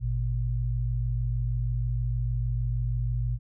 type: tone pair together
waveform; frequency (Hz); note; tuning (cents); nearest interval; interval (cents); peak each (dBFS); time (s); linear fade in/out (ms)
sine; 53.59 / 120; A1 / B2; -45 / -49; octave + major second; 1396; -28 / -27; 0-3.39; 50
effects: none